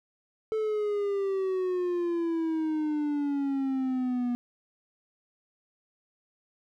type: exponential sweep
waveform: triangle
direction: down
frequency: 440 to 241.3 Hz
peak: -24 dBFS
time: 0.52-4.35 s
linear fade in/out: 0 ms
effects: none